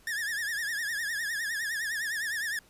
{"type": "tone with vibrato", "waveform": "45% pulse", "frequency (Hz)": 1756, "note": "A6", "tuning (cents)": -4, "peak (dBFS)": -30, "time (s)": [0.07, 2.59], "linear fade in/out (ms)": 2, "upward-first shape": "triangle", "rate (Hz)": 9.8, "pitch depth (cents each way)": 150, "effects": ["pink hiss -60 dBFS RMS until 2.69 s", "resampled to 32000 Hz"]}